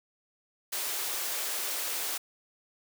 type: high-pass noise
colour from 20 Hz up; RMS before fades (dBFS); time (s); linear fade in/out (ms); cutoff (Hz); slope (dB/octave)
white; -33; 0.72-2.18; 10; 350; 24
effects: none